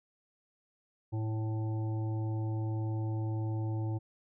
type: harmonic tone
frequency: 109.8 Hz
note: A2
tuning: 3 cents flat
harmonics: 1 / 3 / 5 / 7 / 8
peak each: -31 / -40 / -50 / -50 / -51 dBFS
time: 1.12-3.99 s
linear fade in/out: 20 ms
effects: none